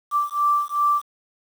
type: beating tone pair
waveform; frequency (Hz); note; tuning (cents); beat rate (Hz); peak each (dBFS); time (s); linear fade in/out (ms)
sine; 1170 / 1172.6; D6 / D6; -7 / -3; 2.6; -21; 0.11-1.02; 50
effects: 7-bit